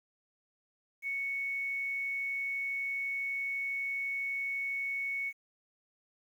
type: tone with quantisation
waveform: sine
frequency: 2217 Hz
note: C#7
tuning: in tune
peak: -32 dBFS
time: 1.02-5.33 s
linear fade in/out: 50 ms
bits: 10
effects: none